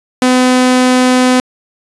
sawtooth tone, 253.3 Hz, B3, 44 cents sharp, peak -3 dBFS, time 0.22-1.4 s, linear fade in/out 2 ms, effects resampled to 24000 Hz

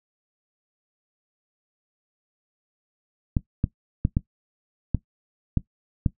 clicks, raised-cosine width 5 ms, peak -8 dBFS, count 7, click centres 3.368 / 3.641 / 4.051 / 4.169 / 4.947 / 5.573 / 6.062 s, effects noise-tail reverb RT60 0.1 s tail -17 dB re dry

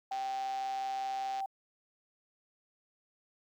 sine tone, 779 Hz, G5, 11 cents flat, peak -33 dBFS, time 0.11-1.46 s, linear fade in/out 5 ms
click train, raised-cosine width 0.2 ms, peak -30 dBFS, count 173, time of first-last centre 0.12-1.404 s, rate 134 Hz
effects high-pass 300 Hz 12 dB/octave + 11-bit

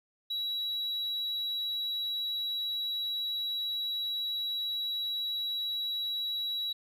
sine tone, 3897 Hz, B7, 24 cents flat, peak -28 dBFS, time 0.3-6.73 s, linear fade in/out 10 ms, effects tanh soft clip ceiling -30 dBFS + 11-bit

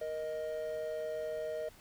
triangle tone pair together, 469.5 / 622.6 Hz, A#4 / D#5, +12 / +1 cents, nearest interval perfect fourth, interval 489 cents, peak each -38 / -35 dBFS, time 0.01-1.69 s, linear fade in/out 5 ms, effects pink hiss -59 dBFS RMS until 1.8 s

